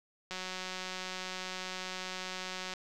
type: click train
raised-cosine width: 0.2 ms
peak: -22 dBFS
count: 450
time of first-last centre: 0.31-2.737 s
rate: 185 Hz
effects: none